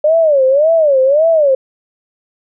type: tone with vibrato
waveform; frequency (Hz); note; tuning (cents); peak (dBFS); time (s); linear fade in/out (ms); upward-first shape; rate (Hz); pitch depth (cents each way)
sine; 587.3; D5; 0; -7; 0.04-1.55; 5; sine; 1.8; 210
effects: none

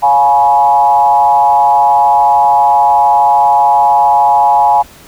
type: tone with frequency modulation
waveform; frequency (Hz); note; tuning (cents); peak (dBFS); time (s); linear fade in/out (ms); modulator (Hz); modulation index
sine; 839; G#5; +17; -5; 0.02-4.83; 20; 135; 0.9
effects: pink hiss -38 dBFS RMS until 5.07 s

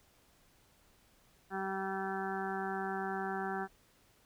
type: harmonic tone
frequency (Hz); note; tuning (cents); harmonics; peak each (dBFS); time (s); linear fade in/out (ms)
192.5; G3; -31; 1 / 2 / 4 / 5 / 6 / 7 / 8 / 9; -42 / -40 / -39 / -47 / -49 / -45 / -44 / -47; 1.5-3.68; 50
effects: pink hiss -67 dBFS RMS until 4.25 s

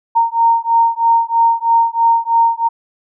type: beating tone pair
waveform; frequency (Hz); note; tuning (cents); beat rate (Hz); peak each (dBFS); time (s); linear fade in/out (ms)
sine; 921 / 924.1; A#5 / A#5; -21 / -15; 3.1; -13; 0.15-2.69; 20
effects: none

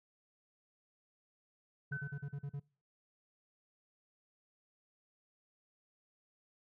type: tone bursts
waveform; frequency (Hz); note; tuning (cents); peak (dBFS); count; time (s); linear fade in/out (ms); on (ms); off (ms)
triangle; 142; C#3; +42; -36; 7; 1.91-2.599; 10; 65; 39
type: tone with exponential decay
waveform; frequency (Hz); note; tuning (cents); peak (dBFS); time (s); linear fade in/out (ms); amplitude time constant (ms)
sine; 1518; F#6; +44; -38; 1.92-2.57; 5; 140
effects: noise-tail reverb RT60 0.4 s tail -25 dB re dry

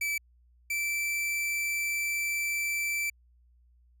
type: tone pair in turn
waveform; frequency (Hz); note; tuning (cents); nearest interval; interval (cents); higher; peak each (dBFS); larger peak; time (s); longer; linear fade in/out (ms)
45% pulse; 2311 / 2331; D7 / D7; -28 / -14; unison; 14; second; -28; neither; 0.01-0.18 / 0.7-3.1; second; 5
effects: added 60 Hz sine -59 dBFS peak until 4 s

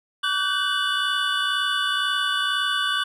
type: tone cluster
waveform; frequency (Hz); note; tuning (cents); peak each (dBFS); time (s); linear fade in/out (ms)
triangle; 1148 / 1491 / 1553 / 2953 / 3481; D6 / F#6 / G6 / F#7 / A7; -40 / +13 / -17 / -4 / -19; -26; 0.23-3.04; 10
effects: none

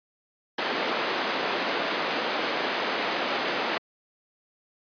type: band-pass noise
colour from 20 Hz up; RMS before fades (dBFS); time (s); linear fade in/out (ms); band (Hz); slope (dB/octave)
pink; -28; 0.58-3.78; 5; 330 to 3700; 12
effects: high-pass 200 Hz 12 dB/octave + resampled to 11025 Hz

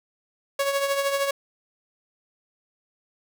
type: tone with tremolo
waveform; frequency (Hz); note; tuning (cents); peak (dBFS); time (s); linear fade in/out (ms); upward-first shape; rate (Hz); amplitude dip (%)
sawtooth; 556; C#5; +5; -16; 0.59-1.31; 5; triangle; 13; 60
effects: none

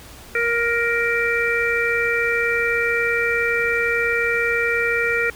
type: harmonic tone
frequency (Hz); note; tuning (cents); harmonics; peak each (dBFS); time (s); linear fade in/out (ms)
468.6; A#4; +9; 1 / 3 / 4 / 5; -23 / -23 / -23 / -23; 0.35-5.3; 2
effects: added 60 Hz sine -44 dBFS peak until 5.35 s + pink hiss -42 dBFS RMS until 5.35 s

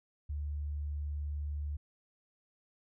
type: tone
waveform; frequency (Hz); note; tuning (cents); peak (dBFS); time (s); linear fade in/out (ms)
sine; 73.42; D2; 0; -34; 0.29-1.77; 10
effects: none

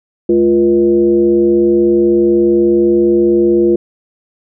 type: tone with frequency modulation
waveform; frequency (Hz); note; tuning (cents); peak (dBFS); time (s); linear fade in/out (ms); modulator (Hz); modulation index
sine; 348.2; F4; -5; -7; 0.29-3.76; 5; 136; 0.71
effects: none

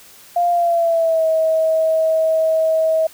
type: tone with pitch glide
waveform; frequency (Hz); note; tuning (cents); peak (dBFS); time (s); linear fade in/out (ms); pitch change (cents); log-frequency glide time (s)
sine; 698.5 to 640.5; F5 to E5; 0 to -50; -13; 0.36-3.07; 5; -150; 0.51-1.26
effects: white hiss -44 dBFS RMS until 3.13 s

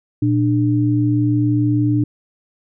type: tone pair together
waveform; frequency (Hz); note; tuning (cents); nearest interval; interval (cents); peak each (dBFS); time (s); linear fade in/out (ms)
sine; 118.2 / 297.8; A#2 / D4; +24 / +24; octave + major third; 1600; -16; 0.22-2.04; 5
effects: none

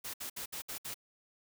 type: noise bursts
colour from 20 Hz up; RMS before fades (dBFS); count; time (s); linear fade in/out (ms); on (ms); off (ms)
white; -41; 6; 0.04-0.943; 10; 98; 63
effects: none

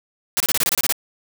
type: noise bursts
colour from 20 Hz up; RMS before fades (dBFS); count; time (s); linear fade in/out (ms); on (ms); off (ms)
white; -19; 10; 0.37-0.924; 0; 32; 26
effects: none

